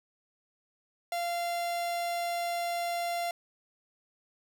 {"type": "tone", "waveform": "45% pulse", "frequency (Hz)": 691, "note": "F5", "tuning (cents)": -19, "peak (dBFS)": -30, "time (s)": [1.12, 3.31], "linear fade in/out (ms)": 2, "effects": []}